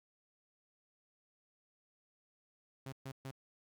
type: tone bursts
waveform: sawtooth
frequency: 134 Hz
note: C3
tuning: 42 cents sharp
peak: -39 dBFS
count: 3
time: 2.86-3.312 s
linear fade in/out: 5 ms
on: 64 ms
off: 130 ms
effects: none